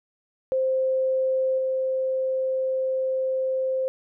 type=tone with level steps; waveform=sine; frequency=523.3 Hz; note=C5; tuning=in tune; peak=-20 / -22 dBFS; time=0.52-3.88 s; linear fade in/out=0 ms; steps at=1.58 s; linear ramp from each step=5 ms; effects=none